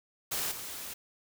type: noise with level steps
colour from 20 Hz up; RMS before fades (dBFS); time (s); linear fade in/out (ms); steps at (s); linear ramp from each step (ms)
white; -33 / -41; 0.31-0.94; 10; 0.51; 10
effects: none